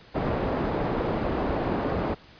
white low-pass noise, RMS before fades -27 dBFS, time 0.14-2.15 s, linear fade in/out 20 ms, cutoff 600 Hz, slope 12 dB/octave, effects pink hiss -51 dBFS RMS until 2.39 s + resampled to 11025 Hz

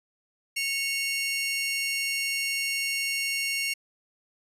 sawtooth tone pair together, 2200 / 2772 Hz, C#7 / F7, -14 / -14 cents, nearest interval major third, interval 400 cents, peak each -26 dBFS, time 0.56-3.74 s, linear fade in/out 10 ms, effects resampled to 32000 Hz

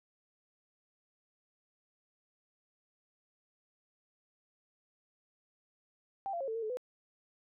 sine tone with pitch steps, 785 / 685 / 542 / 445.4 / 456.8 / 432.5 / 499.7 Hz, G5 / F5 / C#5 / A4 / A#4 / A4 / B4, +2 / -34 / -39 / +21 / -35 / -30 / +20 cents, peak -34 dBFS, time 6.26-6.771 s, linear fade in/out 0 ms, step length 73 ms, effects none

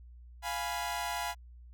sawtooth chord, F diminished, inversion none, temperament equal, 698.5 / 830.6 / 987.8 Hz, F5 / Ab5 / Cb6, 0 / 0 / 0 cents, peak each -34 dBFS, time 0.42-1.35 s, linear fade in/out 50 ms, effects added 60 Hz sine -49 dBFS peak until 1.73 s

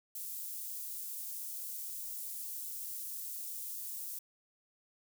white high-pass noise, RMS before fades -42 dBFS, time 0.15-4.19 s, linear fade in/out 5 ms, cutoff 9400 Hz, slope 12 dB/octave, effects none

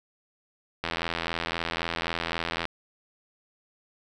click train, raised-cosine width 0.3 ms, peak -12 dBFS, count 153, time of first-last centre 0.84-2.654 s, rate 83.8 Hz, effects none

